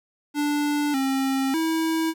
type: tone with pitch steps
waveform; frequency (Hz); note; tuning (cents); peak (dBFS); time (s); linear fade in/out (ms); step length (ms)
square; 293.2 / 268.3 / 323.4; D4 / C4 / E4; -3 / +44 / -33; -22; 0.34-2.14; 50; 600
effects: 10-bit